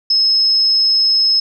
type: tone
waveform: sine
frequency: 5180 Hz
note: E8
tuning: 31 cents flat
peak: -10 dBFS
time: 0.1-1.4 s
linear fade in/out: 5 ms
effects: none